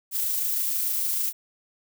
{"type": "noise with amplitude modulation", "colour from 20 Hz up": "violet", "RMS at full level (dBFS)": -25, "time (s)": [0.11, 1.33], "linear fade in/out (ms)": 50, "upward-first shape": "sine", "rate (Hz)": 26.6, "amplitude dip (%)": 25, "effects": []}